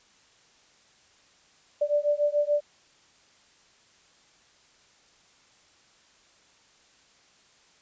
sine beating tone pair, 584 / 590.9 Hz, D5 / D5, -10 / +10 cents, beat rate 6.9 Hz, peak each -25 dBFS, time 1.81-2.61 s, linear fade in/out 10 ms, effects white hiss -60 dBFS RMS until 7.81 s + resampled to 16000 Hz

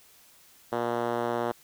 5% pulse tone with band-pass filter, 118.9 Hz, A#2, 35 cents sharp, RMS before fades -29 dBFS, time 0.72-1.52 s, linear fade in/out 5 ms, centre 480 Hz, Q 0.8, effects white hiss -57 dBFS RMS until 1.63 s

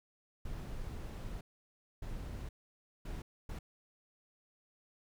brown noise bursts at uneven times, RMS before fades -42 dBFS, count 4, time 0.45-1.41 / 2.02-2.49 / 3.05-3.22 / 3.49-3.59 s, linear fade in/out 5 ms, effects none

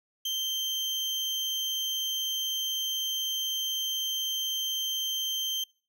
35% pulse tone, 3136 Hz, G7, in tune, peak -27 dBFS, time 0.25-5.64 s, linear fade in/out 5 ms, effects noise-tail reverb RT60 0.4 s tail -25 dB re dry

